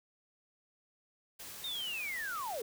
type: noise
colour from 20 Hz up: white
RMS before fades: -47 dBFS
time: 1.39-2.62 s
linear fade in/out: 10 ms
type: linear sweep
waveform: sine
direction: down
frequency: 3729 to 415.3 Hz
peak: -36 dBFS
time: 1.64-2.62 s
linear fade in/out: 2 ms
effects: none